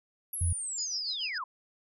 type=linear sweep; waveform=sine; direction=down; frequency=11430 to 948 Hz; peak=-33 dBFS; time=0.33-1.44 s; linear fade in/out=5 ms
type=tone; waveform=sine; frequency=85.6 Hz; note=F2; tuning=34 cents flat; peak=-25 dBFS; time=0.41-0.53 s; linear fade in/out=5 ms
type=tone with tremolo; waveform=sine; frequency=4978 Hz; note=D#8; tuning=in tune; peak=-32 dBFS; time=0.78-1.38 s; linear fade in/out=2 ms; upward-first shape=sine; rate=7 Hz; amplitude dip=90%
effects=none